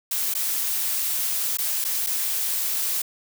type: noise with dropouts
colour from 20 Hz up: blue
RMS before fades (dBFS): -25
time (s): 0.11-3.02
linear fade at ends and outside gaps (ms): 5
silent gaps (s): 0.339-0.349 / 1.572-1.585 / 1.843-1.848 / 2.064-2.069
effects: none